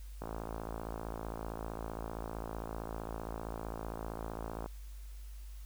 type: click train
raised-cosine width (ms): 1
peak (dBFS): -26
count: 247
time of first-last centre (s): 0.22-4.66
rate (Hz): 55.4
effects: added 50 Hz sine -44 dBFS peak until 5.65 s + white hiss -62 dBFS RMS until 5.65 s